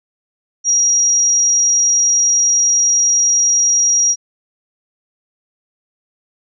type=tone; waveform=sine; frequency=5710 Hz; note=F8; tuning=37 cents sharp; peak=-10 dBFS; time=0.64-4.16 s; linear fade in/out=50 ms; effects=none